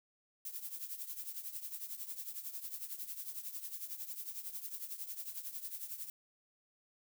violet noise with tremolo, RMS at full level -41 dBFS, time 0.45-6.1 s, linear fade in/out 2 ms, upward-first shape triangle, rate 11 Hz, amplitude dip 80%, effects none

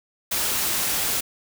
white noise, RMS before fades -24 dBFS, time 0.31-1.21 s, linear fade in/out 10 ms, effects none

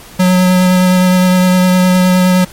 square tone with vibrato, 183 Hz, F#3, 19 cents flat, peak -7 dBFS, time 0.19-2.45 s, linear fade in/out 10 ms, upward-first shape sine, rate 9.7 Hz, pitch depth 13 cents each way, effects pink hiss -35 dBFS RMS until 2.52 s + MP3 64 kbps

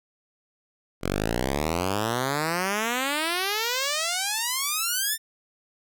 5% pulse exponential sweep, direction up, 43.65 to 1821 Hz, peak -13 dBFS, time 1.01-5.18 s, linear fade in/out 50 ms, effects none

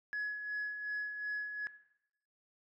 sine tone with tremolo, 1688 Hz, G#6, 28 cents sharp, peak -32 dBFS, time 0.13-1.67 s, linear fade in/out 0 ms, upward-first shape sine, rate 2.7 Hz, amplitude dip 50%, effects noise-tail reverb RT60 0.8 s tail -17 dB re dry + tanh soft clip ceiling -32 dBFS

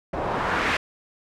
white noise with low-pass filter sweep, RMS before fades -25 dBFS, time 0.13-0.77 s, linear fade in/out 5 ms, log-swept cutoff 660 to 2200 Hz, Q 1.3, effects none

